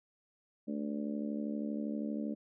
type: harmonic tone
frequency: 72.6 Hz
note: D2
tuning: 19 cents flat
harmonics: 3 / 4 / 5 / 6 / 7 / 8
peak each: -36 / -39 / -50 / -51 / -50 / -47 dBFS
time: 0.67-2.35 s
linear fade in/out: 20 ms
effects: none